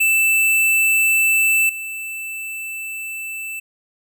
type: tone with level steps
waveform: square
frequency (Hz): 2649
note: E7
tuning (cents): +8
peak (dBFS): -14 / -27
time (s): 0-3.6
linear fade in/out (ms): 10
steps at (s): 1.69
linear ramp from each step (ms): 5
effects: none